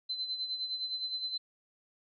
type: tone with tremolo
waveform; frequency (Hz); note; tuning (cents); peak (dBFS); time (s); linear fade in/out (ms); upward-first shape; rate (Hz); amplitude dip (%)
sine; 4055; B7; +45; -31; 0.09-1.38; 10; sine; 9.7; 60
effects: none